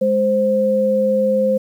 sine tone pair together, 207.9 / 523.3 Hz, G#3 / C5, +2 / 0 cents, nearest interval octave + major third, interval 1598 cents, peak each -20 / -14 dBFS, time 0.01-1.58 s, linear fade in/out 10 ms, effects 8-bit

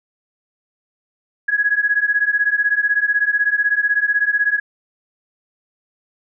sine beating tone pair, 1661.2 / 1677.2 Hz, G#6 / G#6, 0 / +17 cents, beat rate 16 Hz, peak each -18 / -17 dBFS, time 1.48-4.6 s, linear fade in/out 10 ms, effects none

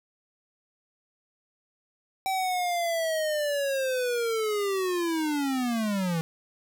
square linear sweep, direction down, 773 to 159.3 Hz, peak -26 dBFS, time 2.26-6.21 s, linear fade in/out 0 ms, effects none

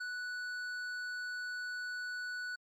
sine tone with hard clipping, 1480 Hz, F#6, in tune, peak -39 dBFS, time 0-2.56 s, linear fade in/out 10 ms, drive 8 dB, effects MP3 64 kbps

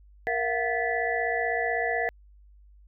sine tone cluster, 468 / 675 / 731 / 1737 / 1976 Hz, A#4 / E5 / F#5 / A6 / B6, +7 / +41 / -21 / -23 / 0 cents, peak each -31 dBFS, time 0.27-2.09 s, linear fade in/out 0 ms, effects added 50 Hz sine -51 dBFS peak until 2.87 s

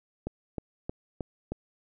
click train, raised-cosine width 2 ms, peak -19 dBFS, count 5, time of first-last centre 0.27-1.52 s, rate 3.2 Hz, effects none

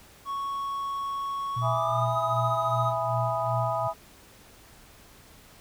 triangle tone with pitch glide, 1108.7 to 1258.9 Hz, C#6 to D#6, 0 to +20 cents, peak -27 dBFS, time 0.25-2.94 s, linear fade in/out 50 ms, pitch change +220 cents, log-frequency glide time 1.54-2.16 s
sine tone with tremolo, 120 Hz, B2, 49 cents flat, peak -26 dBFS, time 1.56-3.88 s, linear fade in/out 10 ms, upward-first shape sine, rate 2.6 Hz, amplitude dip 80%
sine chord, E major seventh, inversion none, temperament equal, 659.3 / 830.6 / 987.8 / 1244.5 Hz, E5 / G#5 / B5 / D#6, 0 / 0 / 0 / 0 cents, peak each -29 / -32 / -32 / -32 dBFS, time 1.61-3.94 s, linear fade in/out 50 ms
effects pink hiss -53 dBFS RMS until 5.6 s

